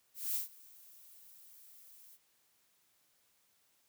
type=noise with ADSR envelope; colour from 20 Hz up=violet; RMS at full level=-34 dBFS; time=0.14-2.18 s; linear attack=210 ms; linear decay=130 ms; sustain=-24 dB; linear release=38 ms; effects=white hiss -73 dBFS RMS until 3.88 s + high-pass 60 Hz 12 dB/octave